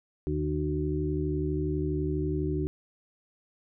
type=harmonic tone with a mistuned harmonic; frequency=75.4 Hz; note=D2; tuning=46 cents sharp; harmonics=1 / 2 / 4 / 5; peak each=-32 / -32 / -32 / -32 dBFS; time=0.27-2.67 s; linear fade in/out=0 ms; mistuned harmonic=5; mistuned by=-15 cents; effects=none